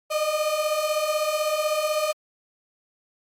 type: beating tone pair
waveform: 35% pulse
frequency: 600 / 616 Hz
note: D5 / D#5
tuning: +37 / -17 cents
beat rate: 16 Hz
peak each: -26 / -22 dBFS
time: 0.1-2.13 s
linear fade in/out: 20 ms
effects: AAC 48 kbps